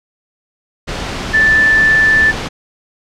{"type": "tone in noise", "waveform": "sine", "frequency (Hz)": 1760, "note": "A6", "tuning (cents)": 0, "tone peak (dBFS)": -7, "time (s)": [1.33, 2.32], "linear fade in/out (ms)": 20, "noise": "pink", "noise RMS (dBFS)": -21, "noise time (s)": [0.87, 2.49], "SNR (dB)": 11, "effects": ["low-pass 5000 Hz 12 dB/octave"]}